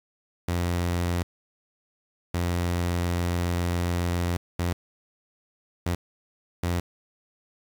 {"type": "tone bursts at uneven times", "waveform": "sawtooth", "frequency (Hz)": 87.3, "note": "F2", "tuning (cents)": 0, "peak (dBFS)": -20, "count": 5, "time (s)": [[0.48, 1.23], [2.34, 4.37], [4.59, 4.73], [5.86, 5.95], [6.63, 6.8]], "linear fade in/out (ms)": 5, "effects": ["8-bit"]}